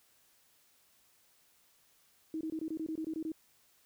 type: tone bursts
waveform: sine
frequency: 317.7 Hz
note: D#4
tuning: 36 cents sharp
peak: -34 dBFS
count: 11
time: 2.34-3.319 s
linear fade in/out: 2 ms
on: 69 ms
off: 22 ms
effects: white hiss -68 dBFS RMS until 3.85 s